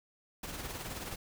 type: noise with tremolo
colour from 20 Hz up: pink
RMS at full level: -39 dBFS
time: 0.43-1.16 s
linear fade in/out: 5 ms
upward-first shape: triangle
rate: 19 Hz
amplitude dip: 55%
effects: none